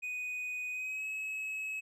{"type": "tone with pitch glide", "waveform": "triangle", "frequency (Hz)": [2489, 2571], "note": ["D#7", "E7"], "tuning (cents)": [0, -44], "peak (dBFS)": -34, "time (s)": [0.02, 1.81], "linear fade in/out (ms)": 20, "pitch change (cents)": 56, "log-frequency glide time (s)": [0.71, 1.06], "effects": []}